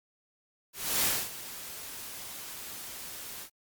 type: noise with ADSR envelope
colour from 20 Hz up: white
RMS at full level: -26 dBFS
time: 0.73-3.5 s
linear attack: 310 ms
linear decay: 250 ms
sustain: -16 dB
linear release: 77 ms
effects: Opus 48 kbps